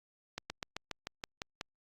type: slowing click train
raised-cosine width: 0.2 ms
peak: -20 dBFS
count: 9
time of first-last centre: 0.38-1.611 s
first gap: 120 ms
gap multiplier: 1.07
effects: Opus 48 kbps